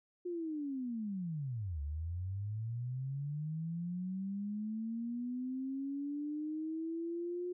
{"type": "linear two-way sweep", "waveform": "sine", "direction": "down then up", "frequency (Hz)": [360, 70.2, 360], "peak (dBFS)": -36, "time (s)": [0.25, 7.53], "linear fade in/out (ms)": 10, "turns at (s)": 1.81, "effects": []}